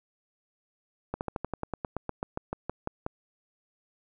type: slowing click train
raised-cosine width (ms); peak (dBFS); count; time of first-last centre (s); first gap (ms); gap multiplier
1; -17; 17; 1.14-3.064; 69; 1.07
effects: none